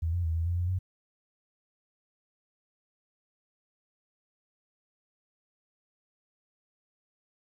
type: tone with pitch steps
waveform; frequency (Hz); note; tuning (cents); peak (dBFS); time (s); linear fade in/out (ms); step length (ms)
sine; 82 / 87.6 / 81.3 / 82.7 / 86.8 / 88.2 / 92.4; E2 / F2 / E2 / E2 / F2 / F2 / F#2; -9 / +6 / -23 / +6 / -10 / +18 / -2; -26; 0.02-0.79; 10; 110
effects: 11-bit